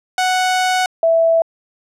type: tone pair in turn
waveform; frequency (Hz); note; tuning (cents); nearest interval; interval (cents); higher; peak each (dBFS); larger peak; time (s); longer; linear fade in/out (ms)
sawtooth / sine; 740 / 659.3; F#5 / E5; 0 / 0; major second; 200; first; -10; neither; 0.18-0.86 / 1.03-1.42; first; 2
effects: low-pass 9000 Hz 12 dB/octave